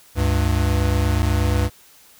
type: tone pair together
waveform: square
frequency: 70.23 / 98.6 Hz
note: C#2 / G2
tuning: +23 / +11 cents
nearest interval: tritone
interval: 588 cents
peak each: -20 / -20 dBFS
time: 0.15-1.7 s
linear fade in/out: 50 ms
effects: white hiss -50 dBFS RMS until 2.19 s